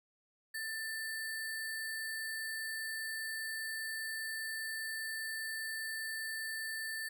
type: tone with sample-and-hold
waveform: sine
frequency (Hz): 1775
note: A6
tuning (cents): +15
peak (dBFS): -37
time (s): 0.54-7.09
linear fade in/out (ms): 10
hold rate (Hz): 6300
effects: none